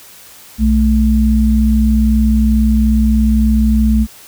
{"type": "tone pair together", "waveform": "sine", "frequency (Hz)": [61.2, 218.1], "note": ["B1", "A3"], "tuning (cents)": [-15, -15], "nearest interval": "octave + minor seventh", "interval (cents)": 2200, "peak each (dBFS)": -11, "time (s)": [0.58, 4.07], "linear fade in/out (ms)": 50, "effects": ["white hiss -39 dBFS RMS until 4.27 s"]}